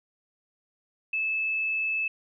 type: tone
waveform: sine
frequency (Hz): 2614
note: E7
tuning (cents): -15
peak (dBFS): -25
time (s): 1.13-2.08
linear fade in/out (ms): 5
effects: none